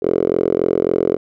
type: tone with band-pass filter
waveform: 5% pulse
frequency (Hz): 43.65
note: F1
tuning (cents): 0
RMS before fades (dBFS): -17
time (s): 0.02-1.17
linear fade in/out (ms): 10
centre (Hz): 420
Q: 3.8
effects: none